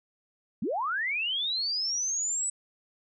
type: linear sweep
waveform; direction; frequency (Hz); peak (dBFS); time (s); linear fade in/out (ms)
sine; up; 164.81 to 8000; -27; 0.62-2.5; 5
effects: none